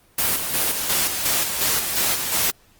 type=noise with tremolo; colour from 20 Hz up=white; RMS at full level=-20 dBFS; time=0.18-2.51 s; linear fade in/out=5 ms; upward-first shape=square; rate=2.8 Hz; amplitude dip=45%; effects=pink hiss -56 dBFS RMS until 2.79 s + Opus 24 kbps